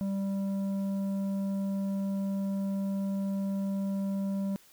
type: tone with tanh clipping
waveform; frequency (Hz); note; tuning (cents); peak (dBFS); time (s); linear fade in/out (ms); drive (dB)
sine; 196; G3; 0; -30; 0.01-4.56; 0; 8
effects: white hiss -59 dBFS RMS until 4.72 s